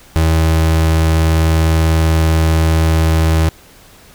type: tone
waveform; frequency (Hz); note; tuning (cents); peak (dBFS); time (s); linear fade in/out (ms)
35% pulse; 80.4; E2; -43; -8; 0.16-3.49; 0
effects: pink hiss -43 dBFS RMS until 4.14 s